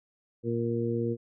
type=harmonic tone; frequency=117 Hz; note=A#2; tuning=7 cents sharp; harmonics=1 / 2 / 3 / 4; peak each=-32 / -32 / -32 / -32 dBFS; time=0.43-1.17 s; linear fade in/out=50 ms; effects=none